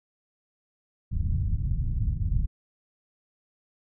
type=low-pass noise; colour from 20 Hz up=pink; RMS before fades=-26 dBFS; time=1.11-2.47 s; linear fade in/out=20 ms; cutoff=140 Hz; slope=24 dB/octave; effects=none